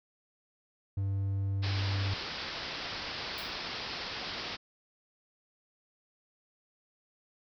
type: tone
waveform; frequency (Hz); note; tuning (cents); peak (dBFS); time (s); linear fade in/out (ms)
triangle; 98; G2; 0; -27; 0.97-2.14; 5
type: low-pass noise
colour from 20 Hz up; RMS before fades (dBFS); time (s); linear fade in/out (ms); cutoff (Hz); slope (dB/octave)
white; -39; 1.62-4.57; 20; 5300; 96
type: noise with exponential decay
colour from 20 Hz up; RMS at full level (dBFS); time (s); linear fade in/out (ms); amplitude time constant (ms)
violet; -45; 3.38-3.58; 0; 43
effects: none